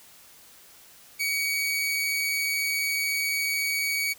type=tone with amplitude modulation; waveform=sawtooth; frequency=2256 Hz; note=C#7; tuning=30 cents sharp; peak=-20 dBFS; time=1.19-4.14 s; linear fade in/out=20 ms; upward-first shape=sine; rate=154 Hz; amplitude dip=30%; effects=white hiss -52 dBFS RMS until 4.18 s